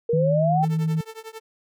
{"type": "exponential sweep", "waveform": "sine", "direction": "up", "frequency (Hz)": [457.3, 800], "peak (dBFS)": -19, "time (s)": [0.09, 0.65], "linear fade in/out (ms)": 5}
{"type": "tone with pitch glide", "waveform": "sine", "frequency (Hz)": [157, 159.74], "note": ["D#3", "D#3"], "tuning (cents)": [16, 46], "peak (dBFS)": -20, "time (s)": [0.13, 1.01], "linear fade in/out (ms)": 5, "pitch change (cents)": 30, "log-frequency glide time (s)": [0.3, 0.74]}
{"type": "tone with tremolo", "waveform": "sawtooth", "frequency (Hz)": 444.3, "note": "A4", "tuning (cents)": 17, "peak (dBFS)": -29, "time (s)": [0.62, 1.4], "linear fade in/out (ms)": 20, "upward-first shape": "triangle", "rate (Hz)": 11, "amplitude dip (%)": 100}
{"effects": []}